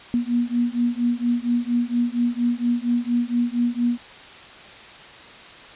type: beating tone pair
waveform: sine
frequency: 238 / 242.3 Hz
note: A#3 / B3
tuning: +36 / -33 cents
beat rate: 4.3 Hz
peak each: -22 dBFS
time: 0.14-3.98 s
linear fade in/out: 0 ms
effects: white hiss -42 dBFS RMS until 5.75 s + resampled to 8000 Hz